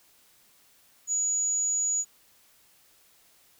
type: tone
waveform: sine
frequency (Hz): 6840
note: A8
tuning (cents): -50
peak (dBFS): -24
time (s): 1.07-2.05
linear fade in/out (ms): 50
effects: white hiss -61 dBFS RMS until 3.59 s